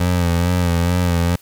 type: tone with vibrato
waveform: 25% pulse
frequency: 87.31 Hz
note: F2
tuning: in tune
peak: -11 dBFS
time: 0-1.36 s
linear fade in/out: 5 ms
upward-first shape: sine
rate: 2.3 Hz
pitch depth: 47 cents each way
effects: white hiss -50 dBFS RMS until 1.41 s